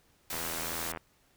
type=noise; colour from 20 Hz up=white; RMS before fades=-37 dBFS; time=0.3-0.92 s; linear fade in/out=2 ms
type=click train; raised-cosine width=0.5 ms; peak=-23 dBFS; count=54; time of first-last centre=0.33-0.973 s; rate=82.4 Hz
effects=pink hiss -67 dBFS RMS until 1.36 s